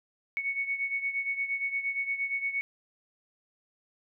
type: beating tone pair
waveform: sine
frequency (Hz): 2217 / 2225.6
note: C#7 / C#7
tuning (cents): 0 / +6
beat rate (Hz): 8.6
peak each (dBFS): -30 / -35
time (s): 0.37-2.61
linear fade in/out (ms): 0
effects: none